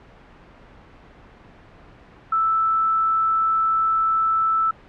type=tone; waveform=sine; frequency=1318.5 Hz; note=E6; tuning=in tune; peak=-16 dBFS; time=2.32-4.71 s; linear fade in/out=5 ms; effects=pink hiss -47 dBFS RMS until 4.88 s + low-pass 2000 Hz 12 dB/octave